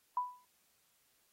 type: tone with exponential decay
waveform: sine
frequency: 991 Hz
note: B5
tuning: 6 cents sharp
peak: -28 dBFS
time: 0.17-0.45 s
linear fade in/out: 2 ms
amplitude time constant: 59 ms
effects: white hiss -73 dBFS RMS until 1.32 s + AAC 48 kbps